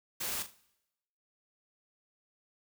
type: noise with echo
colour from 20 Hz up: white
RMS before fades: -36 dBFS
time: 0.2-0.43 s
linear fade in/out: 10 ms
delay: 39 ms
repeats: 3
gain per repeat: -10 dB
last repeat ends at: 0.547 s
effects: noise-tail reverb RT60 0.9 s tail -21 dB re dry